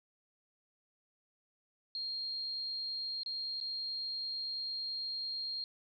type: tone with dropouts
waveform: sine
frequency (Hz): 4223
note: C8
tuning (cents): +15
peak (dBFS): -36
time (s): 1.95-5.64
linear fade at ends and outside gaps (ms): 1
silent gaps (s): 3.233-3.261 / 3.602-3.611
effects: none